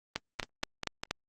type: two click trains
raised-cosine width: 0.2 ms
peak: -13 / -17 dBFS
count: 5 / 4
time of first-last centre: 0.16-1.11 / 0.43-1.035 s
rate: 4.21 / 4.96 Hz
effects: Opus 24 kbps